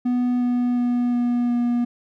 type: tone with pitch steps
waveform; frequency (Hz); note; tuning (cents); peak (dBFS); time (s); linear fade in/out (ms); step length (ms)
triangle; 246.6 / 245 / 243.5 / 241.9 / 240.4; B3 / B3 / B3 / B3 / B3; -2 / -14 / -24 / -36 / -46; -16; 0.05-1.85; 10; 360
effects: none